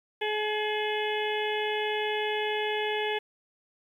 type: harmonic tone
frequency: 424.8 Hz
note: G#4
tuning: 39 cents sharp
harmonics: 1 / 2 / 4 / 5 / 6 / 7 / 8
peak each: -30 / -33 / -36 / -37 / -38 / -38 / -39 dBFS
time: 0.21-3.19 s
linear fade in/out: 10 ms
effects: 10-bit